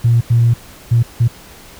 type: tone bursts at uneven times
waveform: sine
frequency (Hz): 117.5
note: A#2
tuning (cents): +14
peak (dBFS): -7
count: 4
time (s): 0.04-0.21 / 0.3-0.54 / 0.91-1.03 / 1.2-1.28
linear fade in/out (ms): 10
effects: tanh soft clip ceiling -3 dBFS + pink hiss -39 dBFS RMS until 1.79 s